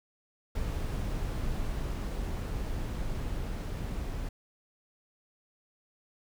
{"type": "noise with level ramp", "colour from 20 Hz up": "brown", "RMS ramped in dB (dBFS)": [-32, -35], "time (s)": [0.55, 4.29], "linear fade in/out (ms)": 5, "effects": []}